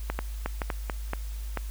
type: clicks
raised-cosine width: 0.5 ms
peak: -14 dBFS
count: 8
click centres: 0.1 / 0.19 / 0.46 / 0.618 / 0.702 / 0.898 / 1.134 / 1.573 s
effects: added 52 Hz sine -32 dBFS peak until 1.7 s + white hiss -50 dBFS RMS until 1.7 s